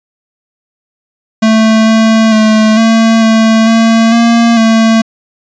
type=tone with pitch steps; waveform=square; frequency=220.7 / 222.2 / 217.4 / 225.3 / 222.7 / 226.2 / 232.4 / 224.3 Hz; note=A3 / A3 / A3 / A3 / A3 / A3 / A#3 / A3; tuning=+5 / +17 / -21 / +41 / +21 / +48 / -5 / +34 cents; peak=-5 dBFS; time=1.42-5.02 s; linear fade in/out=10 ms; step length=450 ms; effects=resampled to 16000 Hz